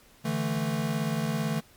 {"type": "chord", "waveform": "square", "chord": "D suspended second", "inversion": "none", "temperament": "equal", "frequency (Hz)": [146.83, 164.81, 220], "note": ["D3", "E3", "A3"], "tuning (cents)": [0, 0, 0], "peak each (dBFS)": [-32, -32, -31], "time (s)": [0.24, 1.61], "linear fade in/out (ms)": 20, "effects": ["pink hiss -57 dBFS RMS until 1.76 s", "MP3 96 kbps"]}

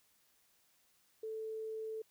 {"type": "tone", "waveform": "sine", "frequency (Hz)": 440, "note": "A4", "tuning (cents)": 0, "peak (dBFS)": -39, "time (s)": [1.23, 2.02], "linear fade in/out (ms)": 5, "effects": ["white hiss -72 dBFS RMS until 2.1 s"]}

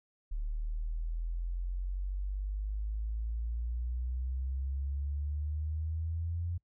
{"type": "exponential sweep", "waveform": "sine", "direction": "up", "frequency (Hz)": [36.85, 87.31], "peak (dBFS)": -32, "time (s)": [0.31, 6.58], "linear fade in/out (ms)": 10, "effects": ["noise-tail reverb RT60 0.1 s tail -24 dB re dry"]}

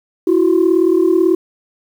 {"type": "tone pair together", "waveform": "sine", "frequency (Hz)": [332.3, 370.5], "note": ["E4", "F#4"], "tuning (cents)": [14, 2], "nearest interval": "major second", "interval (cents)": 188, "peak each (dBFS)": -11, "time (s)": [0.27, 1.35], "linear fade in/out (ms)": 5, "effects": ["tanh soft clip ceiling -5 dBFS", "7-bit"]}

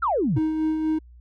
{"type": "exponential sweep", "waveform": "sine", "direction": "down", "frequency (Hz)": [1461, 103.83], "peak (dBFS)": -19, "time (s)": [0.02, 0.39], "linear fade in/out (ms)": 10}
{"type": "tone with tremolo", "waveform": "triangle", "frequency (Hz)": 313.6, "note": "D#4", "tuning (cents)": 14, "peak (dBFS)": -17, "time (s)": [0.36, 0.99], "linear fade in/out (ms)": 10, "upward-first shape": "sine", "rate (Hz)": 4.1, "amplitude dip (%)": 40}
{"effects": ["tanh soft clip ceiling -11 dBFS", "added 60 Hz sine -45 dBFS peak until 1.2 s"]}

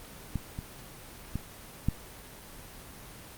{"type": "clicks", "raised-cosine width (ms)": 5, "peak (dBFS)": [-18, -24, -18, -13], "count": 4, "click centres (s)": [0.357, 0.589, 1.356, 1.886], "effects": ["pink hiss -47 dBFS RMS until 3.37 s", "Opus 24 kbps"]}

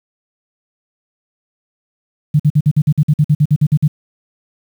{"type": "tone bursts", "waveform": "sine", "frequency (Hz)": 149.5, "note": "D3", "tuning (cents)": 31, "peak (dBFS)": -7, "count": 15, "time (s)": [2.34, 3.88], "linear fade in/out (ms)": 10, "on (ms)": 56, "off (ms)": 50, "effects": ["7-bit"]}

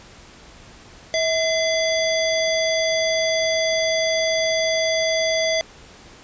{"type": "harmonic tone with a mistuned harmonic", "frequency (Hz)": 681, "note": "F5", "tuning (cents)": -44, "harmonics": [1, 3, 5, 7, 9], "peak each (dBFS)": [-20, -25, -27, -28, -30], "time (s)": [1.14, 5.61], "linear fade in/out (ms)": 0, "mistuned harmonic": 1, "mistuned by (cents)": -96, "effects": ["pink hiss -45 dBFS RMS until 6.23 s", "resampled to 16000 Hz"]}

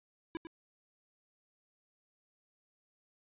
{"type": "tone with echo", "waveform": "square", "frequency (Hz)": 329.6, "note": "E4", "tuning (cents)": 0, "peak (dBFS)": -36, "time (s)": [0.35, 0.37], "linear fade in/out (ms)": 0, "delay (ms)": 100, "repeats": 1, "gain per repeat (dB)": -8, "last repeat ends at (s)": 0.47, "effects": ["resampled to 8000 Hz"]}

